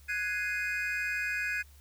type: chord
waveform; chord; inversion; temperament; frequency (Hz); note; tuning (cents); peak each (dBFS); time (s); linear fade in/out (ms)
triangle; Ab dominant seventh; third; equal; 1480 / 1661.2 / 2093 / 2489; Gb6 / Ab6 / C7 / Eb7; 0 / 0 / 0 / 0; -36 / -32 / -38 / -33; 0.08-1.63; 20
effects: added 71 Hz sine -53 dBFS peak until 1.8 s + white hiss -62 dBFS RMS until 1.8 s